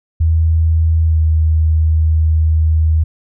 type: tone with pitch glide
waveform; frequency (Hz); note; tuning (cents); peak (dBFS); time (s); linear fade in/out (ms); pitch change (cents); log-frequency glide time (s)
sine; 80.8 to 79.18; E2 to D#2; -34 to +31; -9; 0.2-3.04; 10; -35; 1.05-1.18
effects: none